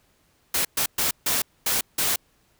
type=noise bursts at uneven times; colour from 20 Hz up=white; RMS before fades=-23 dBFS; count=6; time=0.54-0.65 / 0.77-0.86 / 0.98-1.11 / 1.26-1.42 / 1.66-1.81 / 1.98-2.16 s; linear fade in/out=5 ms; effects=pink hiss -64 dBFS RMS until 2.59 s